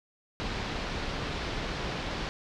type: low-pass noise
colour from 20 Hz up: pink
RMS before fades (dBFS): -34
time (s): 0.4-2.29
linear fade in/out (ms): 0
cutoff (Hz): 4800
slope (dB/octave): 24
effects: none